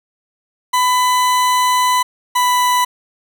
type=tone pair in turn; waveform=40% pulse; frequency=1000 / 991.9 Hz; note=B5 / B5; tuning=+21 / +7 cents; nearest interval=unison; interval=14 cents; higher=first; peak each=-11 dBFS; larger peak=neither; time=0.73-2.03 / 2.35-2.85 s; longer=first; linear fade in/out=10 ms; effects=none